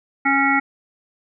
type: harmonic tone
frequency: 275.7 Hz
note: C#4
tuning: 9 cents flat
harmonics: 1 / 3 / 5 / 7 / 8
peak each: -21 / -21 / -21 / -21 / -21 dBFS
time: 0.25-0.6 s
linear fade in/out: 10 ms
effects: none